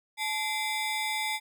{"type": "ring-modulated tone", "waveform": "25% pulse", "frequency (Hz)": 1465, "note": "F#6", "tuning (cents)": -18, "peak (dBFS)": -22, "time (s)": [0.17, 1.4], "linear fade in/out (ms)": 50, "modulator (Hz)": 600, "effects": []}